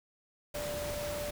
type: tone in noise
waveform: sine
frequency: 587.3 Hz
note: D5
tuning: in tune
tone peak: -36 dBFS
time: 0.54-1.31 s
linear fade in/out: 10 ms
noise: pink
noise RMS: -40 dBFS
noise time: 0.54-1.31 s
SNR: +1 dB
effects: none